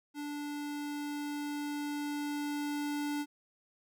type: tone with level ramp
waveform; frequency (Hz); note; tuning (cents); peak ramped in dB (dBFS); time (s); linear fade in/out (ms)
square; 292.1; D4; -9; -38 to -33; 0.14-3.26; 50
effects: none